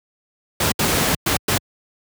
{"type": "noise bursts at uneven times", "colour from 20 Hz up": "pink", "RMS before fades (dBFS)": -18, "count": 4, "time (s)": [[0.6, 0.72], [0.79, 1.15], [1.26, 1.37], [1.48, 1.58]], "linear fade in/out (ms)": 5, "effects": ["high-pass 80 Hz 12 dB/octave"]}